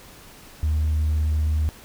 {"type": "tone with tanh clipping", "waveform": "triangle", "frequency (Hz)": 77, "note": "D#2", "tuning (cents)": -17, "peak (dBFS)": -19, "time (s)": [0.63, 1.69], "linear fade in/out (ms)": 0, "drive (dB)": 6, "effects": ["pink hiss -46 dBFS RMS until 1.84 s"]}